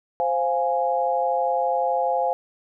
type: chord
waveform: sine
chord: F minor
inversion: second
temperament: equal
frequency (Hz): 523.3 / 698.5 / 830.6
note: C5 / F5 / Ab5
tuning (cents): 0 / 0 / 0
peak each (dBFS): -24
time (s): 0.2-2.33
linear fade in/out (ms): 0
effects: none